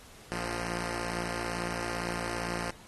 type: tone pair together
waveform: 5% pulse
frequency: 57.69 / 175.3 Hz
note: A#1 / F3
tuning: -17 / +7 cents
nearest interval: octave + perfect fifth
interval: 1924 cents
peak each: -24 dBFS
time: 0.32-2.71 s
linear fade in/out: 0 ms
effects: pink hiss -53 dBFS RMS until 2.87 s + AAC 32 kbps